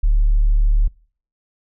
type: tone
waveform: sine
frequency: 36.71 Hz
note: D1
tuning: in tune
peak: -10 dBFS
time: 0.03-0.88 s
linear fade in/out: 10 ms
effects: noise-tail reverb RT60 0.5 s tail -25 dB re dry + tanh soft clip ceiling -8 dBFS